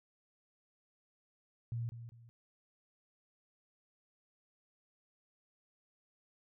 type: tone with echo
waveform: sine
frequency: 117.1 Hz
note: A#2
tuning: 8 cents sharp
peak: -35 dBFS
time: 1.72-1.89 s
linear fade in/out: 0 ms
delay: 200 ms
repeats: 2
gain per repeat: -10 dB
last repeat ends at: 2.29 s
effects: none